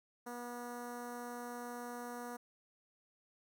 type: tone with notch filter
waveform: 10% pulse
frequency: 241.9 Hz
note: B3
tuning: 36 cents flat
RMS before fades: -45 dBFS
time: 0.26-2.37 s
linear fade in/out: 10 ms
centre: 3300 Hz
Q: 0.69
effects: none